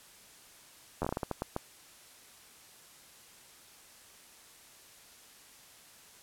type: slowing click train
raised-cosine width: 1 ms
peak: -18 dBFS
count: 11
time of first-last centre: 1.02-1.564 s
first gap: 11 ms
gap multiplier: 1.33
effects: white hiss -56 dBFS RMS until 6.22 s + low-pass 12000 Hz 12 dB/octave